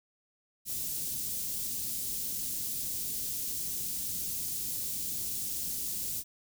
white band-stop noise, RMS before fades -35 dBFS, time 0.65-6.24 s, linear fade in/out 50 ms, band 250 to 5700 Hz, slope 12 dB/octave, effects none

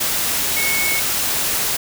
sine tone in noise, 2205 Hz, C#7, 10 cents flat, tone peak -20 dBFS, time 0.56-1 s, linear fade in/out 10 ms, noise white, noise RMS -20 dBFS, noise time 0-1.77 s, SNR -3 dB, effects none

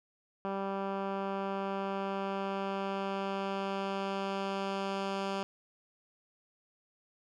10% pulse tone with low-pass filter sweep, 195.5 Hz, G3, 4 cents flat, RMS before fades -35 dBFS, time 0.45-5.43 s, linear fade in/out 0 ms, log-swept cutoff 1500 to 4900 Hz, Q 0.77, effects none

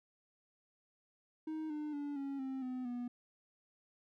triangle tone with pitch steps, 313.7 / 300.7 / 288.3 / 276.4 / 265 / 254.1 / 243.6 Hz, D#4 / D4 / D4 / C#4 / C4 / B3 / B3, +14 / +41 / -32 / -5 / +22 / +49 / -24 cents, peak -36 dBFS, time 1.47-3.08 s, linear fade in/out 5 ms, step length 230 ms, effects none

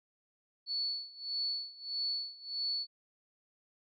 sine tone with tremolo, 4435 Hz, C#8, in tune, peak -31 dBFS, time 0.66-2.87 s, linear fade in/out 50 ms, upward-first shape sine, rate 1.6 Hz, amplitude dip 90%, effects none

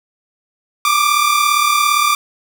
sawtooth tone pair together, 1162.5 / 1200 Hz, D6 / D6, -18 / +37 cents, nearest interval minor second, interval 55 cents, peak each -11 dBFS, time 0.85-2.15 s, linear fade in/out 2 ms, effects none

